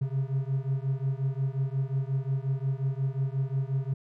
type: beating tone pair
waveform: triangle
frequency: 132.2 / 137.8 Hz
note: C3 / C#3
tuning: +18 / -10 cents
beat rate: 5.6 Hz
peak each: -27 / -28 dBFS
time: 0.01-3.94 s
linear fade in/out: 10 ms
effects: none